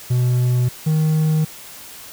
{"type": "tone pair in turn", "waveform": "triangle", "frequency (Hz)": [124, 156.23], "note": ["B2", "D#3"], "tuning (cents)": [7, 7], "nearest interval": "major third", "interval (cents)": 400, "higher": "second", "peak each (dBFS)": -12, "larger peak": "neither", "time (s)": [[0.1, 0.69], [0.86, 1.45]], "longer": "neither", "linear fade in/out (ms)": 10, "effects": ["white hiss -38 dBFS RMS until 2.12 s"]}